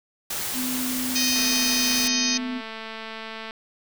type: noise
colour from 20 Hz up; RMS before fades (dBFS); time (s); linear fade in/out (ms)
white; -29; 0.3-2.08; 5
type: tone with pitch glide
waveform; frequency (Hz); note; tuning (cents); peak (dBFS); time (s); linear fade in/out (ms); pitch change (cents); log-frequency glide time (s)
sine; 253.9 to 250.8; B3 to B3; +48 to +27; -27; 0.53-2.62; 50; -21; 1.47-1.74
type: harmonic tone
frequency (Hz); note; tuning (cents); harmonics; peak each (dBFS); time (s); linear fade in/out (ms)
622.3; D#5; 0; 3 / 4 / 5 / 6 / 7 / 8 / 9 / 10; -36 / -30 / -33 / -32 / -29 / -27 / -32 / -27; 1.15-2.38; 10
type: click train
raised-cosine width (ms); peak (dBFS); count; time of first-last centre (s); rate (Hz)
0.3; -20; 478; 1.36-3.509; 222
effects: none